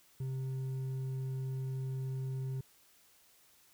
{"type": "tone with hard clipping", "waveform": "sine", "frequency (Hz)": 131.8, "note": "C3", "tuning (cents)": 13, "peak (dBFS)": -36, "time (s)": [0.2, 2.61], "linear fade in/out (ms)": 5, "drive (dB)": 4, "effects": ["white hiss -65 dBFS RMS until 3.73 s"]}